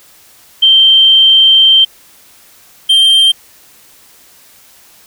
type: tone pair in turn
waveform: sine / triangle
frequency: 3136 / 3156 Hz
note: G7 / G7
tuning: 0 / +11 cents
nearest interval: unison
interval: 11 cents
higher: second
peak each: -3 dBFS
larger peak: neither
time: 0.62-1.85 / 2.89-3.32 s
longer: first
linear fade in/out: 10 ms
effects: white hiss -43 dBFS RMS until 5.06 s